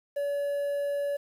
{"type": "tone with quantisation", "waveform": "triangle", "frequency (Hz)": 570, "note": "C#5", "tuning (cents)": 48, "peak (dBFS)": -25, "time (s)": [0.16, 1.17], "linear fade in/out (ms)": 10, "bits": 9, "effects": []}